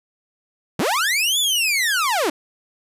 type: linear two-way sweep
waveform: sawtooth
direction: up then down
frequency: 118.9 to 3539 to 267.2 Hz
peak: -14 dBFS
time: 0.79-2.3 s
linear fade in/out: 5 ms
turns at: 1.39 s
effects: resampled to 32000 Hz + 9-bit